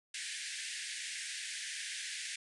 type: band-pass noise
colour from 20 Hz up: pink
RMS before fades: -42 dBFS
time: 0.14-2.36 s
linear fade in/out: 5 ms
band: 1600 to 10000 Hz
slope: 96 dB/octave
effects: none